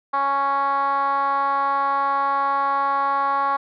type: tone with band-pass filter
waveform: 10% pulse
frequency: 277.2 Hz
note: C#4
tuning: in tune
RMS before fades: -21 dBFS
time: 0.13-3.57 s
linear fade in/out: 10 ms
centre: 1000 Hz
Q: 7.4
effects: resampled to 11025 Hz